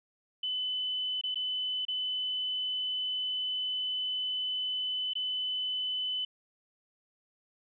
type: tone with dropouts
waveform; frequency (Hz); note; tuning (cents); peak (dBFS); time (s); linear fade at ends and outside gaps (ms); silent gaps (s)
sine; 3014; F#7; +31; -30; 0.43-6.25; 5; 1.213-1.236 / 1.345-1.356 / 1.852-1.882 / 5.135-5.153
effects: none